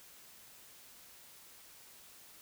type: silence
effects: white hiss -57 dBFS RMS until 2.41 s